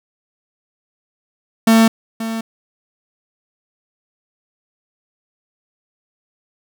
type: tone with echo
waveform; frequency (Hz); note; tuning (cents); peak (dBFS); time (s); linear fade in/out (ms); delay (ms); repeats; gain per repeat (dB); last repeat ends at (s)
45% pulse; 224.9; A3; +38; -8; 1.67-1.88; 5; 530; 1; -13; 2.41
effects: none